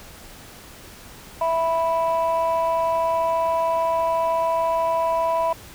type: ring-modulated tone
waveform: triangle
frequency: 163.2 Hz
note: E3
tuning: 17 cents flat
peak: -12 dBFS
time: 1.41-5.53 s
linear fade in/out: 5 ms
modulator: 823 Hz
effects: tanh soft clip ceiling -14 dBFS + pink hiss -43 dBFS RMS until 5.74 s